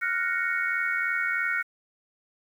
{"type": "chord", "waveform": "sine", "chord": "Gb major seventh", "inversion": "third", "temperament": "equal", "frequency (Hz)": [1396.9, 1480, 1864.7, 2217], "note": ["F6", "Gb6", "Bb6", "Db7"], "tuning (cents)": [0, 0, 0, 0], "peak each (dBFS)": -30, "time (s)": [0.01, 1.63], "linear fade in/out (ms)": 20, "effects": ["9-bit"]}